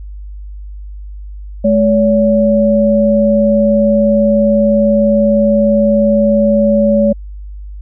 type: tone pair together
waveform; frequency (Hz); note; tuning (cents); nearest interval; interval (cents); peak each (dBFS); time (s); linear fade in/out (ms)
sine; 213.1 / 567.1; G#3 / C#5; +45 / +39; octave + perfect fourth; 1694; -10; 1.64-7.13; 10
effects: added 50 Hz sine -25 dBFS peak until 7.81 s